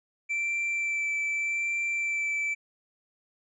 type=tone with vibrato; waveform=triangle; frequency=2336 Hz; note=D7; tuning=10 cents flat; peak=-25 dBFS; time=0.29-2.55 s; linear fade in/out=20 ms; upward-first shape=sine; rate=0.83 Hz; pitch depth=12 cents each way; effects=resampled to 24000 Hz